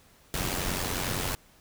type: noise with amplitude modulation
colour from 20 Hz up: pink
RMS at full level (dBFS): -28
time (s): 0.34-1.35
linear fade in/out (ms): 0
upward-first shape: sine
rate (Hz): 91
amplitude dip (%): 60
effects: pink hiss -59 dBFS RMS until 1.6 s

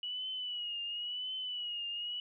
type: tone with vibrato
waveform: sine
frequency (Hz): 2930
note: F#7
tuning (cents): -18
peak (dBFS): -36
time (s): 0.03-2.2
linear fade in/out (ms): 2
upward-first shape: triangle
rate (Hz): 0.95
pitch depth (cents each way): 78
effects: none

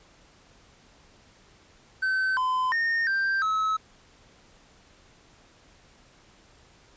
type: tone with pitch steps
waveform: triangle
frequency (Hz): 1533 / 1021 / 1835 / 1576 / 1291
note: G6 / C6 / A#6 / G6 / E6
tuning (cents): -39 / -43 / -28 / +9 / -37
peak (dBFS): -21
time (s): 2.02-3.77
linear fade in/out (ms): 10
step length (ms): 350
effects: pink hiss -57 dBFS RMS until 6.96 s + resampled to 16000 Hz

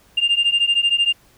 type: beating tone pair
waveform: sine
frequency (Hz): 2794 / 2807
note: F7 / F7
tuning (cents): 0 / +8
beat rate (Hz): 13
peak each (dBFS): -17 / -16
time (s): 0.17-1.13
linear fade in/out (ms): 10
effects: tanh soft clip ceiling -10 dBFS + pink hiss -54 dBFS RMS until 1.37 s

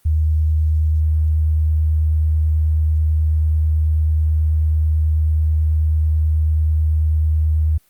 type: tone with vibrato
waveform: sine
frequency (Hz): 77.78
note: D#2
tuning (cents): 0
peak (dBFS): -13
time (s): 0.05-7.78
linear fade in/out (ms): 10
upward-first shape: sine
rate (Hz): 9.2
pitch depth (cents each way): 9
effects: white hiss -58 dBFS RMS until 7.89 s + Opus 32 kbps

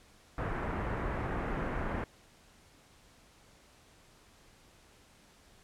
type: low-pass noise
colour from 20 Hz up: pink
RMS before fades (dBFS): -35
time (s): 0.38-2.04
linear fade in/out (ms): 2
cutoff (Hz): 1900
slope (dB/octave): 24
effects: pink hiss -61 dBFS RMS until 5.63 s + low-pass 10000 Hz 12 dB/octave

